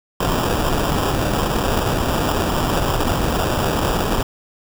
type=noise with sample-and-hold; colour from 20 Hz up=pink; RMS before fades=-19 dBFS; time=0.2-4.23 s; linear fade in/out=5 ms; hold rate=2100 Hz; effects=none